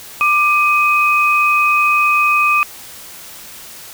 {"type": "tone pair together", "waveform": "sine", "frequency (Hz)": [1187.3, 2518], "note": ["D6", "D#7"], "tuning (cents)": [19, 20], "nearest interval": "octave + minor second", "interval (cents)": 1301, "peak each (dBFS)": -13, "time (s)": [0.21, 2.63], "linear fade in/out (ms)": 0, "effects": ["white hiss -35 dBFS RMS until 3.93 s"]}